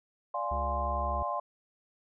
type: chord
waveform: sine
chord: D half-diminished seventh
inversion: none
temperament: equal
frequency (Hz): 587.3 / 698.5 / 830.6 / 1046.5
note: D5 / F5 / Ab5 / C6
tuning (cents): 0 / 0 / 0 / 0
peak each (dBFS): -37 / -36 / -38 / -33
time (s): 0.34-1.4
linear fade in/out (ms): 5
type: harmonic tone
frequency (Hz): 70.2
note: C#2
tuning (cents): +22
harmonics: 1 / 3 / 5 / 6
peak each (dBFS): -33 / -46 / -49 / -54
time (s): 0.51-1.23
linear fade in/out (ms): 5
effects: none